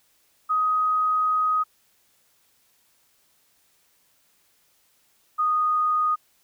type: tone pair in turn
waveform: sine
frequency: 1255 / 1238.4 Hz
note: D#6 / D#6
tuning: +15 / -9 cents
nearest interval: unison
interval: 24 cents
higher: first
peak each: -19 dBFS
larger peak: neither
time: 0.49-1.64 / 5.38-6.16 s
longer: first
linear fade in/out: 20 ms
effects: white hiss -64 dBFS RMS until 6.43 s